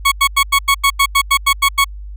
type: tone bursts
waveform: 20% pulse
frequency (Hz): 1108.7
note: C#6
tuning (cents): 0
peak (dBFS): -4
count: 12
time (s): 0.05-1.845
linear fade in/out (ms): 10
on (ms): 68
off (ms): 89
effects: added 50 Hz sine -27 dBFS peak until 2.16 s